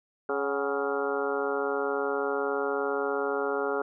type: harmonic tone with a mistuned harmonic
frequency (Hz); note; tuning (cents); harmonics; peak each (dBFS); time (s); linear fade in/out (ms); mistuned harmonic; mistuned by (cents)
139.6; C#3; +13; 2 / 3 / 4 / 5 / 6 / 7 / 8 / 9 / 10; -38 / -29 / -34 / -37 / -38 / -42 / -40 / -38 / -35; 0.29-3.82; 2; 5; +87
effects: none